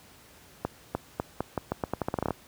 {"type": "accelerating click train", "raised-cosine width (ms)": 1, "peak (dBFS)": -13, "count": 16, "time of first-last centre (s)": [0.65, 2.307], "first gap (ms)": 300, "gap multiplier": 0.83, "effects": ["pink hiss -54 dBFS RMS until 2.47 s", "high-pass 60 Hz 12 dB/octave"]}